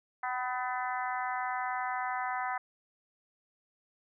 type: harmonic tone with a mistuned harmonic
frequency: 252.4 Hz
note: B3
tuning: 38 cents sharp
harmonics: 3 / 4 / 5 / 6 / 7 / 8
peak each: -35 / -37 / -39 / -41 / -42 / -43 dBFS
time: 0.23-2.58 s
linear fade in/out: 5 ms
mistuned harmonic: 4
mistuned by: -23 cents
effects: none